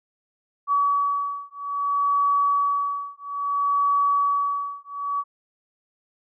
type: beating tone pair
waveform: sine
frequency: 1137 / 1137.6 Hz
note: C#6 / C#6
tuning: +44 / +45 cents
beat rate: 0.6 Hz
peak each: -23 dBFS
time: 0.67-5.24 s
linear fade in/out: 50 ms
effects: none